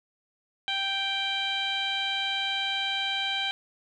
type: tone with low-pass filter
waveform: 15% pulse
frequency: 784 Hz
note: G5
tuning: in tune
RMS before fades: -29 dBFS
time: 0.68-3.51 s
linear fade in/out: 0 ms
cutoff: 3600 Hz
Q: 6.5
effects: none